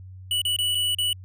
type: tone with dropouts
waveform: square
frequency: 2952 Hz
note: F#7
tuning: 5 cents flat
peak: -22 dBFS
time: 0.31-1.13 s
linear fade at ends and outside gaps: 2 ms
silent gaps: 0.417-0.451 / 0.564-0.587 / 0.748-0.752 / 0.948-0.985 s
effects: added 93 Hz sine -39 dBFS peak until 1.24 s